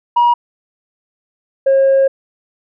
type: tone pair in turn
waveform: sine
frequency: 957 / 540.7 Hz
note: A#5 / C#5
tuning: +45 / -43 cents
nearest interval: minor seventh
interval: 988 cents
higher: first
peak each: -6 dBFS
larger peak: neither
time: 0.16-0.34 / 1.66-2.08 s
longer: second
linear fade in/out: 10 ms
effects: tanh soft clip ceiling -6 dBFS